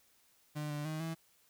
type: tone with pitch steps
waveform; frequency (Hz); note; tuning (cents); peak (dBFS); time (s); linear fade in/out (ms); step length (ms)
35% pulse; 150.2 / 147.6 / 156.2 / 163.1; D3 / D3 / D#3 / E3; +39 / +9 / +7 / -18; -35; 0.55-1.15; 20; 150
effects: white hiss -69 dBFS RMS until 1.49 s